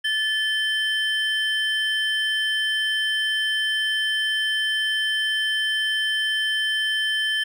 triangle tone pair together, 1743 / 3101 Hz, A6 / G7, -17 / -19 cents, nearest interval minor seventh, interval 998 cents, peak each -22 dBFS, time 0.04-7.44 s, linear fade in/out 10 ms, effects none

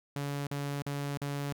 sawtooth tone bursts, 142.3 Hz, C#3, 46 cents sharp, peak -29 dBFS, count 4, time 0.16-1.526 s, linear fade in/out 2 ms, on 310 ms, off 42 ms, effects none

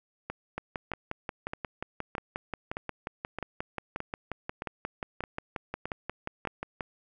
two click trains, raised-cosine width 0.5 ms, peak -18 / -19 dBFS, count 36 / 11, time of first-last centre 0.58-6.808 / 0.3-6.473 s, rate 5.62 / 1.62 Hz, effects none

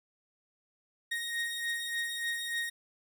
30% pulse beating tone pair, 1864.7 / 1868.1 Hz, A#6 / A#6, 0 / +3 cents, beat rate 3.4 Hz, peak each -36 / -31 dBFS, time 1.11-2.7 s, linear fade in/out 10 ms, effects none

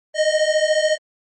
square beating tone pair, 612 / 626 Hz, D#5 / D#5, -29 / +10 cents, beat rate 14 Hz, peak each -19 / -19 dBFS, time 0.14-0.98 s, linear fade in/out 50 ms, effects MP3 32 kbps

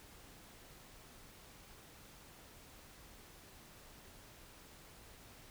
silence, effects pink hiss -58 dBFS RMS until 5.5 s

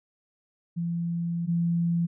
sine tone pair in turn, 170 / 170 Hz, F3 / F3, -46 / -46 cents, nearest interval unison, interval 0 cents, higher neither, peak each -26 / -22 dBFS, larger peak second, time 0.76-1.47 / 1.47-2.07 s, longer first, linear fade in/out 20 ms, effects none

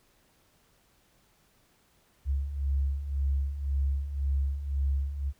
sine beating tone pair, 67.7 / 69.6 Hz, C#2 / C#2, -40 / +8 cents, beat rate 1.9 Hz, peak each -33 / -27 dBFS, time 2.25-5.33 s, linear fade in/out 50 ms, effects pink hiss -66 dBFS RMS until 5.39 s

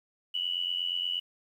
sine tone with amplitude modulation, 2950 Hz, F#7, 6 cents flat, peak -25 dBFS, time 0.34-1.2 s, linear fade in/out 10 ms, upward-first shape sine, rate 88.4 Hz, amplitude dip 80%, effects 10-bit

